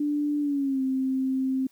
sine tone with pitch glide, 293.7 to 263.2 Hz, D4 to C4, 0 to +10 cents, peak -23 dBFS, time 0-1.67 s, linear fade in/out 5 ms, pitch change -190 cents, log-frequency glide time 0.4-0.82 s, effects white hiss -63 dBFS RMS until 1.71 s

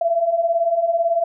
sine beating tone pair, 659.3 / 677.3 Hz, E5 / E5, 0 / +47 cents, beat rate 18 Hz, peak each -22 / -17 dBFS, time 0.01-1.24 s, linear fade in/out 5 ms, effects none

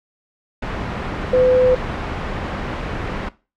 sine tone in noise, 507 Hz, B4, 45 cents sharp, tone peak -11 dBFS, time 1.33-1.75 s, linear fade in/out 5 ms, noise pink, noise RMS -24 dBFS, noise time 0.62-3.29 s, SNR +10 dB, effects noise-tail reverb RT60 0.3 s tail -18 dB re dry + low-pass 2000 Hz 12 dB/octave

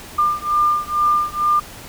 sine beating tone pair, 1198 / 1200.2 Hz, D6 / D6, +34 / +37 cents, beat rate 2.2 Hz, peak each -18 / -18 dBFS, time 0.18-1.6 s, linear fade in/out 10 ms, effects pink hiss -37 dBFS RMS until 1.88 s

